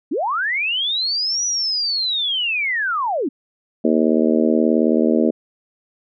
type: linear two-way sweep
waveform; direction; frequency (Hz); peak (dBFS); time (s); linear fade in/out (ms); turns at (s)
sine; up then down; 233.1 to 5920 to 233.1; -18; 0.11-3.29; 10; 1.45
type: harmonic tone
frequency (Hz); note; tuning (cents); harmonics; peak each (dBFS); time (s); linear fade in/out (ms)
78.7; D#2; +20; 3 / 4 / 5 / 6 / 7 / 8; -17 / -19 / -21 / -23 / -24 / -25; 3.84-5.31; 10
effects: none